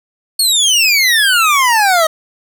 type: exponential sweep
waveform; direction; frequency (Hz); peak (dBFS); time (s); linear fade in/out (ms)
25% pulse; down; 4435 to 622.3; -5; 0.39-2.07; 5
effects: none